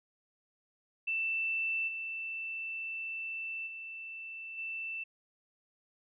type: tone with level steps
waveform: sine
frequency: 2664 Hz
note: E7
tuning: 18 cents sharp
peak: -30 / -36 / -41 / -36 dBFS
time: 1.07-5.04 s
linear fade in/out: 10 ms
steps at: 1.87 / 3.66 / 4.57 s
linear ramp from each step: 20 ms
effects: none